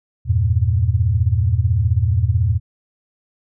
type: chord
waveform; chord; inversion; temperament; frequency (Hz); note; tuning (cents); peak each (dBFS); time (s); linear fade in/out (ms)
sine; E diminished; none; equal; 82.41 / 98 / 116.54; E2 / G2 / Bb2; 0 / 0 / 0; -18; 0.25-2.6; 50
effects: none